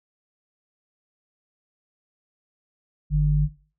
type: tone pair together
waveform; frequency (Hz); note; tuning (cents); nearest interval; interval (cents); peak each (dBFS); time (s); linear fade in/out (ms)
sine; 50.7 / 149.8; G#1 / D3; -41 / +35; octave + perfect fifth; 1876; -20 / -19; 3.1-3.49; 50
effects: noise-tail reverb RT60 0.4 s tail -18 dB re dry